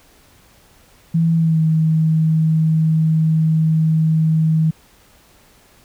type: tone with pitch glide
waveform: sine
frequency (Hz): 164.81 to 159.01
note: E3 to D#3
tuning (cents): 0 to +38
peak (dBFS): -12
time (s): 1.14-4.71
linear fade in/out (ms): 10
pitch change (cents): -62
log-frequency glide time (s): 1.35-1.61
effects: pink hiss -51 dBFS RMS until 5.84 s